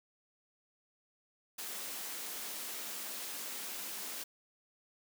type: high-pass noise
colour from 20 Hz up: white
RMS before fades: -42 dBFS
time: 1.58-4.24 s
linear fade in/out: 10 ms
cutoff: 180 Hz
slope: 96 dB/octave
effects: none